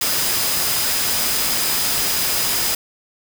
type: tone in noise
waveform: sine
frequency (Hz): 4984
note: D#8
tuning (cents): +2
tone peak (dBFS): -27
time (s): 0.01-2.75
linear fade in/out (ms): 5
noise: white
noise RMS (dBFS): -20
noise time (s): 0.01-2.75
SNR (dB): -10
effects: none